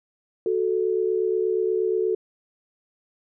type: tone pair together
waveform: sine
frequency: 370 / 438.4 Hz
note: F#4 / A4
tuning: 0 / -6 cents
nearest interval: minor third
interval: 294 cents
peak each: -23 dBFS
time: 0.46-2.15 s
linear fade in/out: 2 ms
effects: none